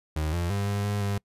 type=tone with pitch steps; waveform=35% pulse; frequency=77.4 / 86.3 / 100.4 / 101.2 / 102.4 / 100.5 Hz; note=D#2 / F2 / G2 / G#2 / G#2 / G2; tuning=-9 / -20 / +42 / -44 / -24 / +44 cents; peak=-24 dBFS; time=0.16-1.18 s; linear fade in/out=5 ms; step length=170 ms; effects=noise-tail reverb RT60 0.1 s tail -26 dB re dry + resampled to 32000 Hz